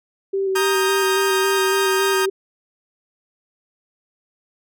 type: tone with vibrato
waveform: sine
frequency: 386.1 Hz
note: G4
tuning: 26 cents flat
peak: -18 dBFS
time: 0.33-2.3 s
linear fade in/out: 10 ms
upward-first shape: square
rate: 3.6 Hz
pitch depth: 18 cents each way
type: chord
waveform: sawtooth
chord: Eb major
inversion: second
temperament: equal with one note detuned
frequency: 932.3 / 1244.5 / 1588 Hz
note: Bb5 / Eb6 / G6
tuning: 0 / 0 / +22 cents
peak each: -20 dBFS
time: 0.55-2.26 s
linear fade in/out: 10 ms
effects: none